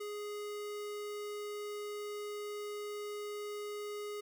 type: tone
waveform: square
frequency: 415.3 Hz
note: G#4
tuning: in tune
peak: -40 dBFS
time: 0-4.21 s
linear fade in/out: 10 ms
effects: none